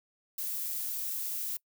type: noise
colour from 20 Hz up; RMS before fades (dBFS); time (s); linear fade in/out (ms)
violet; -35; 0.38-1.57; 5
effects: noise-tail reverb RT60 0.1 s tail -24 dB re dry